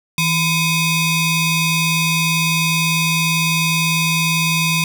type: ring-modulated tone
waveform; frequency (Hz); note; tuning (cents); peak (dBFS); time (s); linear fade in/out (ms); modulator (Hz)
sawtooth; 1177; D6; +3; -8; 0.18-4.84; 2; 1340
effects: none